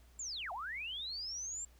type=linear two-way sweep; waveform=sine; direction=down then up; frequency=7470 to 659.3 to 7470 Hz; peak=-39 dBFS; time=0.19-1.65 s; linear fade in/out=5 ms; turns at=0.52 s; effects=added 60 Hz sine -59 dBFS peak until 1.79 s + pink hiss -68 dBFS RMS until 1.79 s